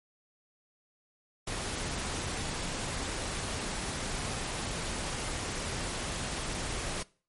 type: noise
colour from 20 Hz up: pink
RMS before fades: -35 dBFS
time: 1.47-7.03 s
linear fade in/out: 5 ms
effects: noise-tail reverb RT60 0.4 s tail -22 dB re dry + MP3 48 kbps